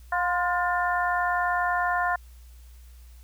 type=harmonic tone with a mistuned harmonic; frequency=355.6 Hz; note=F4; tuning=31 cents sharp; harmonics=2 / 3 / 4 / 5; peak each=-26 / -28 / -29 / -30 dBFS; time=0.12-2.16 s; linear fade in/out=5 ms; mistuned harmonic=3; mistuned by=-43 cents; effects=added 60 Hz sine -45 dBFS peak until 3.23 s + white hiss -60 dBFS RMS until 3.23 s